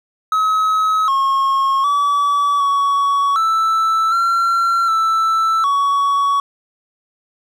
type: tone with pitch steps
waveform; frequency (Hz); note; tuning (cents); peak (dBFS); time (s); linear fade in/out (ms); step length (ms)
triangle; 1280 / 1085 / 1146 / 1123 / 1321 / 1364 / 1324 / 1123; D#6 / C#6 / D6 / C#6 / E6 / F6 / E6 / C#6; +49 / -37 / -43 / +22 / +3 / -41 / +7 / +22; -11; 0.32-6.4; 2; 760
effects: none